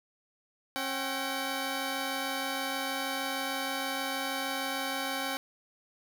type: tone pair together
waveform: 10% pulse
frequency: 270.4 / 764.8 Hz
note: C#4 / G5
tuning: -43 / -43 cents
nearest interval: octave + tritone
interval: 1800 cents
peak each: -26 dBFS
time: 0.76-5.37 s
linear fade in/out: 0 ms
effects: none